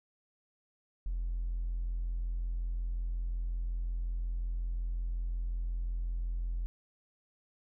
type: tone with hard clipping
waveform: sine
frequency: 42.75 Hz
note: F1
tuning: 36 cents flat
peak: -32 dBFS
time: 1.06-6.66 s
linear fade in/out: 0 ms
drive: 1 dB
effects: none